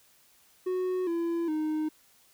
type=tone with pitch steps; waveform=triangle; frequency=367.9 / 337.4 / 309.4 Hz; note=F#4 / E4 / D#4; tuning=-10 / +40 / -10 cents; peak=-25 dBFS; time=0.66-1.89 s; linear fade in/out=10 ms; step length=410 ms; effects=white hiss -62 dBFS RMS until 2.33 s